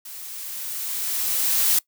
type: noise with level ramp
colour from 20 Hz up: blue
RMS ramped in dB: -38 to -18 dBFS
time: 0.05-1.79 s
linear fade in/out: 5 ms
effects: noise-tail reverb RT60 0.1 s tail -22 dB re dry